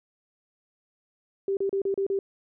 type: tone bursts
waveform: sine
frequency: 392 Hz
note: G4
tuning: in tune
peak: -23 dBFS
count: 6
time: 1.48-2.19 s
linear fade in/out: 2 ms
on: 90 ms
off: 34 ms
effects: none